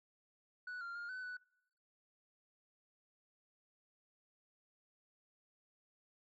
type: tone with pitch steps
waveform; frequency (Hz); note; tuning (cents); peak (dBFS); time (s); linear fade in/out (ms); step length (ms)
sine; 1478 / 1389 / 1413 / 1508 / 1485; F#6 / F6 / F6 / F#6 / F#6; -2 / -10 / +20 / +32 / +6; -40; 0.67-1.37; 5; 140
effects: noise-tail reverb RT60 0.8 s tail -26 dB re dry + tanh soft clip ceiling -42 dBFS